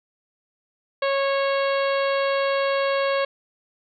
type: harmonic tone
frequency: 550 Hz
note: C#5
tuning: 14 cents flat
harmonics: 1 / 2 / 3 / 4 / 5 / 6 / 7 / 8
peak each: -21 / -27 / -31 / -33 / -35 / -37 / -38 / -39 dBFS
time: 1.02-3.25 s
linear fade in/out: 5 ms
effects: none